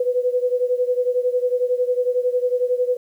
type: beating tone pair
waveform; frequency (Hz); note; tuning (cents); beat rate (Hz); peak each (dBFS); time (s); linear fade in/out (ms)
sine; 493.9 / 504.9; B4 / B4; 0 / +38; 11; -19 / -22; 0-2.97; 5
effects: 9-bit